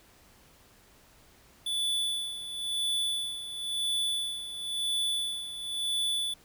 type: tone with tremolo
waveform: square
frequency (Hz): 3469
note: A7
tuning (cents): -25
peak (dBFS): -27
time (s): 1.66-6.34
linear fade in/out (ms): 5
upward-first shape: sine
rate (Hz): 0.97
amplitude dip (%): 70
effects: pink hiss -59 dBFS RMS until 6.44 s